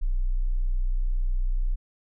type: tone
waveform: sine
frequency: 30.87 Hz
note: B0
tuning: in tune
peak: -21 dBFS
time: 0.01-1.76 s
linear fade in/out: 20 ms
effects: none